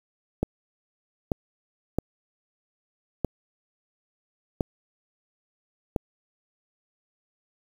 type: clicks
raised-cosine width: 2 ms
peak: -10 dBFS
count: 6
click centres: 0.43 / 1.318 / 1.986 / 3.247 / 4.608 / 5.962 s
effects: 7-bit